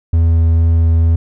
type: tone with vibrato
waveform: triangle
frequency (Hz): 82.41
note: E2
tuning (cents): 0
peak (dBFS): -6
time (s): 0.13-1.16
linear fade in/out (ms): 5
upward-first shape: triangle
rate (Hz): 2.2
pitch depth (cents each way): 9
effects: none